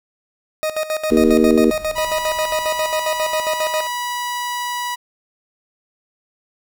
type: tone with tremolo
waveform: 40% pulse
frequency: 622.3 Hz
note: D#5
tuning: in tune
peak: -17 dBFS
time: 0.63-3.87 s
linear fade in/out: 0 ms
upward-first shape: square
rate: 7.4 Hz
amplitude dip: 75%
type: noise with exponential decay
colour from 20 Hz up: brown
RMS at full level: -29 dBFS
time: 1.1-4.65 s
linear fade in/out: 5 ms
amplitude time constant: 770 ms
type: harmonic tone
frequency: 78.6 Hz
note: D#2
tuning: 18 cents sharp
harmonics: 3 / 4 / 5 / 6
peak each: -15 / -16 / -17 / -18 dBFS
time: 1.11-1.71 s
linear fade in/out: 10 ms
type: tone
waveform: sawtooth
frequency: 976 Hz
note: B5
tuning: 21 cents flat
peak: -18 dBFS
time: 1.95-4.96 s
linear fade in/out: 20 ms
effects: none